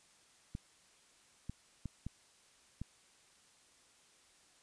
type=clicks; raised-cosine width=5 ms; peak=-28 dBFS; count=5; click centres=0.551 / 1.496 / 1.857 / 2.066 / 2.816 s; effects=white hiss -66 dBFS RMS until 4.62 s + resampled to 22050 Hz